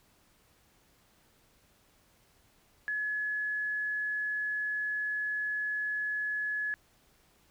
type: tone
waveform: sine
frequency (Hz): 1700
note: G#6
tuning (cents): +40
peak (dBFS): -30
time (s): 2.88-6.74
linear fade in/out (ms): 0
effects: pink hiss -66 dBFS RMS until 7.5 s